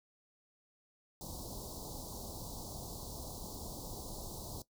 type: band-stop noise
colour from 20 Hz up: pink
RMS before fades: -45 dBFS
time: 1.21-4.62 s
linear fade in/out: 2 ms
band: 1000 to 4000 Hz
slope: 48 dB/octave
effects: noise-tail reverb RT60 0.1 s tail -17 dB re dry